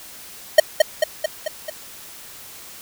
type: tone with echo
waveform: square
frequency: 623 Hz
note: D#5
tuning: 2 cents sharp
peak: -5 dBFS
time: 0.58-0.6 s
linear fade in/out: 5 ms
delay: 220 ms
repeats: 5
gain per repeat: -4 dB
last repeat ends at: 1.7 s
effects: white hiss -40 dBFS RMS until 2.81 s